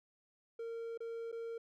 triangle tone with dropouts, 460 Hz, A#4, 23 cents flat, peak -38 dBFS, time 0.59-1.58 s, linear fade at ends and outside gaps 5 ms, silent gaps 0.976-1.004 / 1.317-1.325 s, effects none

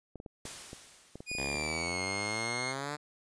clicks, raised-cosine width 2 ms, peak -30 dBFS, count 10, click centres 0.157 / 0.201 / 0.262 / 0.454 / 0.731 / 1.156 / 1.205 / 1.315 / 1.351 / 1.548 s
white noise with exponential decay, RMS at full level -41 dBFS, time 0.45-1.83 s, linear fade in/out 5 ms, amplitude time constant 300 ms
sawtooth tone with pitch glide, 2460 to 2142 Hz, D#7 to C7, -20 to +40 cents, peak -31 dBFS, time 1.26-2.75 s, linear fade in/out 50 ms, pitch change -240 cents, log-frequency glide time 1.42-2.03 s
5% pulse exponential sweep, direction up, 66.5 to 150.7 Hz, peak -24 dBFS, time 1.37-2.97 s, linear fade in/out 20 ms
effects resampled to 22050 Hz

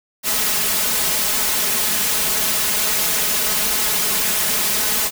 white noise with comb filter, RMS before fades -19 dBFS, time 0.23-5.11 s, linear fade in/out 50 ms, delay 4.7 ms, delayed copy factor +0.9, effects none

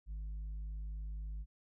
triangle tone with tanh clipping, 51.91 Hz, G#1, in tune, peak -40 dBFS, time 0.06-1.46 s, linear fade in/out 50 ms, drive 8 dB, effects none

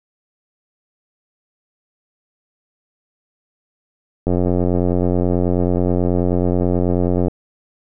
click train, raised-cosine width 2 ms, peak -5 dBFS, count 270, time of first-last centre 4.27-7.282 s, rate 89.3 Hz, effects none

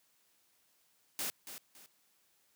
white noise with echo, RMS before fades -37 dBFS, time 1.19-1.3 s, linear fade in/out 0 ms, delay 280 ms, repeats 2, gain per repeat -10 dB, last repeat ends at 1.86 s, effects white hiss -72 dBFS RMS until 2.55 s + high-pass 100 Hz 12 dB/octave

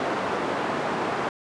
white band-pass noise, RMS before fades -27 dBFS, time 0-1.29 s, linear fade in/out 2 ms, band 190 to 1000 Hz, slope 12 dB/octave, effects resampled to 22050 Hz

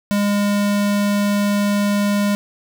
square tone, 203.9 Hz, G#3, 32 cents flat, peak -16 dBFS, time 0.11-2.35 s, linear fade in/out 0 ms, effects none

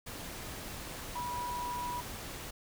sine tone in noise, 976 Hz, B5, 21 cents flat, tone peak -35 dBFS, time 1.15-2.01 s, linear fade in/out 10 ms, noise pink, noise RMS -43 dBFS, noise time 0.06-2.51 s, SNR +5 dB, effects none

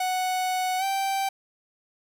45% pulse tone with pitch glide, 740 to 779.9 Hz, F#5 to G5, 0 to -9 cents, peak -24 dBFS, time 0-1.29 s, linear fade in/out 5 ms, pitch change +91 cents, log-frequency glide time 0.78-0.84 s, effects none

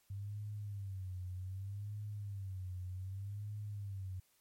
sine tone with vibrato, 97.7 Hz, G2, 5 cents flat, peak -40 dBFS, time 0.1-4.2 s, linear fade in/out 5 ms, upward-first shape sine, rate 0.65 Hz, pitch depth 120 cents each way, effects white hiss -73 dBFS RMS until 4.4 s + MP3 64 kbps

